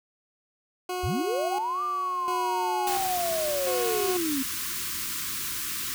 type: tone with tremolo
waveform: 20% pulse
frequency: 363.8 Hz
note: F#4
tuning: 29 cents flat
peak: -24 dBFS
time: 0.89-4.17 s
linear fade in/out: 5 ms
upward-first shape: square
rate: 0.72 Hz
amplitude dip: 70%
type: linear two-way sweep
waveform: sine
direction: up then down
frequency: 53.2 to 1200 to 257.2 Hz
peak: -26 dBFS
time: 1.03-4.43 s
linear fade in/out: 10 ms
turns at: 1.83 s
type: band-stop noise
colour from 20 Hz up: white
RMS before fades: -32 dBFS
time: 2.87-5.94 s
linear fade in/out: 0 ms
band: 390 to 1000 Hz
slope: 96 dB/octave
effects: none